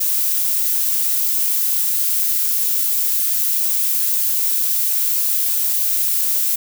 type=noise; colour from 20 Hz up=violet; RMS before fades=-18 dBFS; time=0-6.56 s; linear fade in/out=10 ms; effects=none